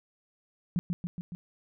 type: tone with echo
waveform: sine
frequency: 175.3 Hz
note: F3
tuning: 7 cents sharp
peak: -24 dBFS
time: 0.76-0.79 s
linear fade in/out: 0 ms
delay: 140 ms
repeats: 4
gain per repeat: -3 dB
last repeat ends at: 1.35 s
effects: none